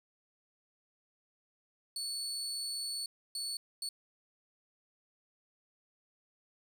30% pulse tone bursts at uneven times, 4435 Hz, C#8, in tune, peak -33 dBFS, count 3, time 1.96-3.06 / 3.35-3.57 / 3.82-3.89 s, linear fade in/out 2 ms, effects none

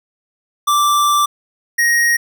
square tone pair in turn, 1173 / 1877 Hz, D6 / A#6, -2 / +11 cents, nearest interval minor sixth, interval 813 cents, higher second, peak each -12 dBFS, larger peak neither, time 0.67-1.26 / 1.78-2.17 s, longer first, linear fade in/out 10 ms, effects none

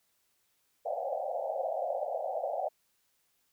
pink band-pass noise, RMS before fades -34 dBFS, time 0.85-2.69 s, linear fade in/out 10 ms, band 520 to 790 Hz, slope 96 dB/octave, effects white hiss -74 dBFS RMS until 3.52 s

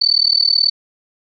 sine tone with amplitude modulation, 4513 Hz, C#8, 30 cents sharp, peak -7 dBFS, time 0.01-0.7 s, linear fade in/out 10 ms, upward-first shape sine, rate 38.6 Hz, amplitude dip 100%, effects none

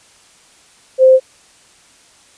sine tone, 521 Hz, C5, 7 cents flat, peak -4 dBFS, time 0.98-1.2 s, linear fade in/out 50 ms, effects white hiss -48 dBFS RMS until 2.37 s + resampled to 22050 Hz

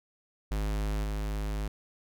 square tone with level steps, 51.9 Hz, G#1, in tune, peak -29 / -31 dBFS, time 0.51-1.68 s, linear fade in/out 5 ms, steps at 1.03 s, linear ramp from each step 20 ms, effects none

